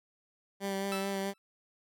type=tone with vibrato; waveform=15% pulse; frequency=196 Hz; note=G3; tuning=in tune; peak=-26 dBFS; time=0.6-1.34 s; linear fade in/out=50 ms; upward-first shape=sine; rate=4.6 Hz; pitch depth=19 cents each way
type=tone with exponential decay; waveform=20% pulse; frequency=1318.5 Hz; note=E6; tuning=in tune; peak=-29 dBFS; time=0.92-1.38 s; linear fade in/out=0 ms; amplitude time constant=100 ms
effects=none